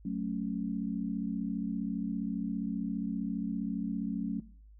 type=chord; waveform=sine; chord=F# minor; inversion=none; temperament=equal; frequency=185 / 220 / 277.2 Hz; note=F#3 / A3 / C#4; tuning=0 / 0 / 0 cents; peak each=-35 / -36 / -37 dBFS; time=0.05-4.4 s; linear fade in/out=5 ms; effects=noise-tail reverb RT60 0.5 s tail -19 dB re dry + added 52 Hz sine -52 dBFS peak until 4.79 s